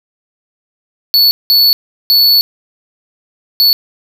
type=tone bursts at uneven times; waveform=square; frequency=4435 Hz; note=C#8; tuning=in tune; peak=-6 dBFS; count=4; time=1.14-1.31 / 1.5-1.73 / 2.1-2.41 / 3.6-3.73 s; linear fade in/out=0 ms; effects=none